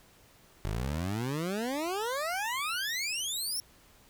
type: exponential sweep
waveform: 20% pulse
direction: up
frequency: 47.91 to 5590 Hz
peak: -26 dBFS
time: 0.65-3.6 s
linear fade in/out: 0 ms
effects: pink hiss -60 dBFS RMS until 4.09 s

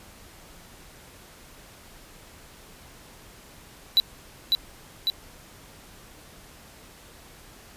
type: tone with echo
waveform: triangle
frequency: 3951 Hz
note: B7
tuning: in tune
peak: -13 dBFS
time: 3.97-4 s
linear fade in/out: 0 ms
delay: 550 ms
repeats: 2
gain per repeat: -3 dB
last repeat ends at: 5.1 s
effects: pink hiss -49 dBFS RMS until 7.76 s + resampled to 32000 Hz

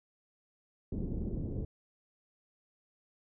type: low-pass noise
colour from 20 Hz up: pink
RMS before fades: -36 dBFS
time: 0.92-1.65 s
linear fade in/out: 2 ms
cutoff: 390 Hz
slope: 24 dB/octave
effects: none

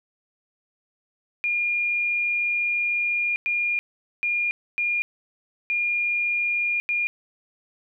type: tone bursts at uneven times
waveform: sine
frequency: 2418 Hz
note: D7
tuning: 50 cents sharp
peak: -21 dBFS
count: 6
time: 1.44-3.36 / 3.46-3.79 / 4.23-4.51 / 4.78-5.02 / 5.7-6.8 / 6.89-7.07 s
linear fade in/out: 0 ms
effects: none

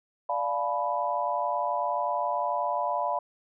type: chord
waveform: sine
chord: B half-diminished seventh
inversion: first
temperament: equal with one note detuned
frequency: 587.3 / 698.5 / 860.4 / 987.8 Hz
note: D5 / F5 / A5 / B5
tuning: 0 / 0 / -39 / 0 cents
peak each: -32 / -31 / -33 / -29 dBFS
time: 0.29-3.19 s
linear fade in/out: 5 ms
effects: none

